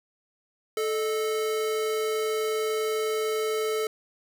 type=tone pair together; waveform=square; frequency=436.3 / 617 Hz; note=A4 / D#5; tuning=-15 / -15 cents; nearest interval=tritone; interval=600 cents; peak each=-26 / -38 dBFS; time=0.77-3.87 s; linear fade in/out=2 ms; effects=none

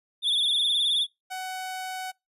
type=tone with vibrato; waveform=triangle; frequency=3492 Hz; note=A7; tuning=14 cents flat; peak=-20 dBFS; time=0.22-1.07 s; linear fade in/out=50 ms; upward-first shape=triangle; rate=19 Hz; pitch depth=97 cents each way
type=tone; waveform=sawtooth; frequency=748 Hz; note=F#5; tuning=19 cents sharp; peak=-28 dBFS; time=1.3-2.12 s; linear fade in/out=20 ms
effects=noise-tail reverb RT60 0.2 s tail -25 dB re dry + resampled to 32000 Hz

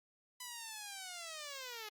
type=linear sweep; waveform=5% pulse; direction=down; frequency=1002 to 415.3 Hz; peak=-33 dBFS; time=0.4-1.89 s; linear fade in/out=5 ms; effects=Opus 48 kbps

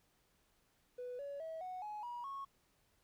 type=tone with pitch steps; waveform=triangle; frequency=495.1 / 565.4 / 645.8 / 737.5 / 842.3 / 962 / 1098.7 Hz; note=B4 / C#5 / E5 / F#5 / G#5 / B5 / C#6; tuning=+4 / +34 / -36 / -6 / +24 / -46 / -16 cents; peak=-39 dBFS; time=0.98-2.45 s; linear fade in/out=10 ms; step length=210 ms; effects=tanh soft clip ceiling -39 dBFS + pink hiss -75 dBFS RMS until 3.03 s

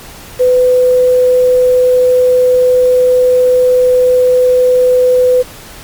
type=tone with quantisation; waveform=sine; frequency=502 Hz; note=B4; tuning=28 cents sharp; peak=-5 dBFS; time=0.39-5.43 s; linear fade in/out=20 ms; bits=5; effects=pink hiss -32 dBFS RMS until 5.83 s + MP3 96 kbps

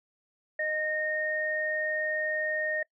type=tone pair together; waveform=sine; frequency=618 / 1846.6 Hz; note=D#5 / A#6; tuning=-12 / -17 cents; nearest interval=octave + perfect fifth; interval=1895 cents; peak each=-32 / -29 dBFS; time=0.59-2.83 s; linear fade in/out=5 ms; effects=noise-tail reverb RT60 0.1 s tail -23 dB re dry

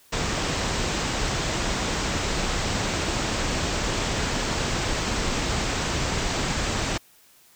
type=low-pass noise; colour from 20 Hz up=pink; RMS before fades=-26 dBFS; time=0.12-6.98 s; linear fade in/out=10 ms; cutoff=8100 Hz; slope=96 dB/octave; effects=white hiss -56 dBFS RMS until 7.55 s

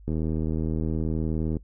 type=click train; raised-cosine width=3 ms; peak=-16 dBFS; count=119; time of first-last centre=0.08-1.568 s; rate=79.3 Hz; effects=noise-tail reverb RT60 0.1 s tail -20 dB re dry + added 50 Hz sine -45 dBFS peak until 1.63 s

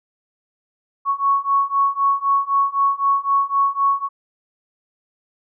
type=beating tone pair; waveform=sine; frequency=1107 / 1110.9 Hz; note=C#6 / C#6; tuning=-3 / +3 cents; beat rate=3.9 Hz; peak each=-19 / -18 dBFS; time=1.05-4.09 s; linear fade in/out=50 ms; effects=none

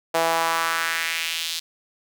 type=tone with high-pass filter sweep; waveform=sawtooth; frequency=164.81 Hz; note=E3; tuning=in tune; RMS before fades=-24 dBFS; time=0.14-1.6 s; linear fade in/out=10 ms; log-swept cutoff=620 to 4000 Hz; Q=2.1; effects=none

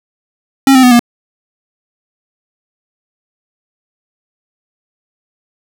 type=tone with pitch steps; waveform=square; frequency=270.8 / 259.6 / 248.9 / 238.6 Hz; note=C#4 / C4 / B3 / A#3; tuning=-40 / -13 / +14 / +41 cents; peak=-4 dBFS; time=0.67-0.994 s; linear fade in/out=2 ms; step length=81 ms; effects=none

